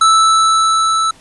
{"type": "tone with level ramp", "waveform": "square", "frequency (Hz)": 1316, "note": "E6", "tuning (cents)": -3, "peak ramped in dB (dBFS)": [-7, -13], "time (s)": [0.01, 1.11], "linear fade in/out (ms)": 5, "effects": ["pink hiss -45 dBFS RMS until 1.2 s", "resampled to 24000 Hz"]}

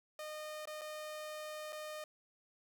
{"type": "tone with dropouts", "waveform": "sawtooth", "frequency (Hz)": 612, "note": "D#5", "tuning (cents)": -29, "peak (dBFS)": -39, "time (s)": [0.19, 2.04], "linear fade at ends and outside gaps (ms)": 2, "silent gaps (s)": [[0.655, 0.673], [0.812, 0.816], [1.724, 1.728]], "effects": []}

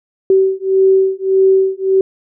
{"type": "beating tone pair", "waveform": "sine", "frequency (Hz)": [382.1, 383.8], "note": ["G4", "G4"], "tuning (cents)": [-44, -37], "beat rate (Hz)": 1.7, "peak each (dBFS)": [-12, -12], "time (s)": [0.3, 2.01], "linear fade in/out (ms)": 2, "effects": []}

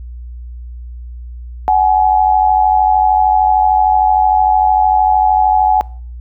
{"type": "tone pair together", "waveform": "sine", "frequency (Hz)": [751, 844.2], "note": ["F#5", "G#5"], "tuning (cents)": [26, 28], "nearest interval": "major second", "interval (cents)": 202, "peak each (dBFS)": -11, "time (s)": [1.68, 5.81], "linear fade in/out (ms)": 0, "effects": ["noise-tail reverb RT60 0.5 s tail -24 dB re dry", "added 60 Hz sine -26 dBFS peak until 6.2 s"]}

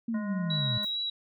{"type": "linear sweep", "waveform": "sine", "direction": "down", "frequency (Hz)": [234.3, 115.7], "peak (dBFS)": -28, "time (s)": [0.08, 0.78], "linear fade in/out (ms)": 5}
{"type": "harmonic tone", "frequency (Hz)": 207.7, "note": "G#3", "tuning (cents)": 0, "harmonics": [1, 3, 5, 7, 9], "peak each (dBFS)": [-38, -43, -45, -46, -48], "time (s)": [0.14, 0.85], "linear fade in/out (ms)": 5}
{"type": "tone with vibrato", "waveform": "sine", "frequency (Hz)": 3886, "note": "B7", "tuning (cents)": -29, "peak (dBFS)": -29, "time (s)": [0.5, 1.1], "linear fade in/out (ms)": 5, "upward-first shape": "triangle", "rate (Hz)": 4.4, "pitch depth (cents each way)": 16}
{"type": "noise with exponential decay", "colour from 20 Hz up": "violet", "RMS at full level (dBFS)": -45, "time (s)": [0.83, 0.98], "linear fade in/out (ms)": 0, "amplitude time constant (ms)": 32}
{"effects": []}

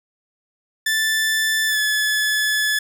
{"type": "tone with pitch glide", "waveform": "sawtooth", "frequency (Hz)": [1760, 1718.8], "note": ["A6", "A6"], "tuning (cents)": [0, -41], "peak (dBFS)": -14, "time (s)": [0.86, 2.79], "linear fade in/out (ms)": 5, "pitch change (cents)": -41, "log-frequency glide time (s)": [1.67, 1.79], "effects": []}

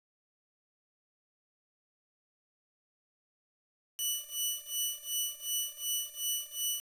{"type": "tone with tremolo", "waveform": "10% pulse", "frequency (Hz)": 2963, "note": "F#7", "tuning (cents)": 2, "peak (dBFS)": -21, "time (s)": [3.99, 6.8], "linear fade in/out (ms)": 0, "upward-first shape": "sine", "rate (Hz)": 2.7, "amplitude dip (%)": 90, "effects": ["resampled to 32000 Hz", "9-bit"]}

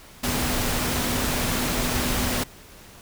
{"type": "tone in noise", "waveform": "sine", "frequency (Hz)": 246.4, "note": "B3", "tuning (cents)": -4, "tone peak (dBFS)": -31, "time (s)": [0.23, 2.44], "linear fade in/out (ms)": 10, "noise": "pink", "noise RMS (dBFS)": -25, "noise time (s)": [0.23, 2.44], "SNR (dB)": -9, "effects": ["pink hiss -47 dBFS RMS until 3.01 s"]}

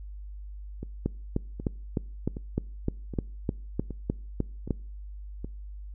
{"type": "two click trains", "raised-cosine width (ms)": 3, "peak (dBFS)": [-23, -13], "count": [7, 13], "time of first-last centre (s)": [[0.83, 5.445], [1.06, 4.707]], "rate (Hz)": [1.3, 3.29], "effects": ["noise-tail reverb RT60 0.5 s tail -25 dB re dry", "added 50 Hz sine -38 dBFS peak until 5.94 s"]}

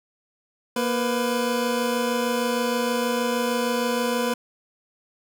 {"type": "tone pair together", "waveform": "25% pulse", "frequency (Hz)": [236.7, 499.8], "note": ["A#3", "B4"], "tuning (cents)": [27, 21], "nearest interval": "octave + minor second", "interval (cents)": 1294, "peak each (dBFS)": -21, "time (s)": [0.76, 4.34], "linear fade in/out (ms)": 5, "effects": []}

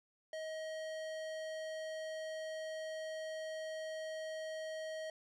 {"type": "tone with low-pass filter", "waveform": "square", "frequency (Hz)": 632, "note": "D#5", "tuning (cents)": 27, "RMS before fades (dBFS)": -43, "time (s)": [0.33, 5.1], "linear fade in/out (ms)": 2, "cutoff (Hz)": 6800, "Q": 0.59, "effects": []}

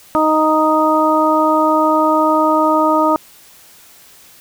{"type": "harmonic tone", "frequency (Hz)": 311.1, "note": "D#4", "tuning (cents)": 0, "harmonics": [1, 2, 3, 4], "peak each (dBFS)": [-16, -16, -16, -16], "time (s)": [0.15, 3.16], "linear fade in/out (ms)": 0, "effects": ["white hiss -44 dBFS RMS until 4.4 s"]}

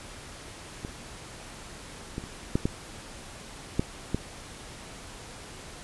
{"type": "clicks", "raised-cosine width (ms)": 3, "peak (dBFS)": [-21, -19, -28, -10, -12, -10, -13], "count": 7, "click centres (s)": [0.849, 2.181, 2.239, 2.555, 2.655, 3.795, 4.146], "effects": ["pink hiss -44 dBFS RMS until 5.83 s", "resampled to 24000 Hz"]}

